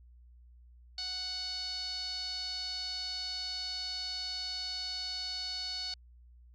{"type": "tone with low-pass filter", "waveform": "5% pulse", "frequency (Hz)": 740, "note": "F#5", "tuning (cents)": 0, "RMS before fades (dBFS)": -38, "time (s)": [0.98, 5.94], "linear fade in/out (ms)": 2, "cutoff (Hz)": 4500, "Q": 8.3, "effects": ["added 60 Hz sine -54 dBFS peak until 6.54 s"]}